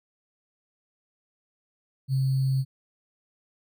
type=tone with sample-and-hold; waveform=sine; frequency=133.3 Hz; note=C3; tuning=33 cents sharp; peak=-21 dBFS; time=2.08-2.65 s; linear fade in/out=50 ms; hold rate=4410 Hz; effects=none